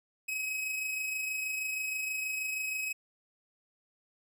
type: tone with amplitude modulation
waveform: 45% pulse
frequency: 2546 Hz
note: D#7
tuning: 39 cents sharp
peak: -31 dBFS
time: 0.28-2.93 s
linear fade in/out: 10 ms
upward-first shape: sine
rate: 26.3 Hz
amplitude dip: 35%
effects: none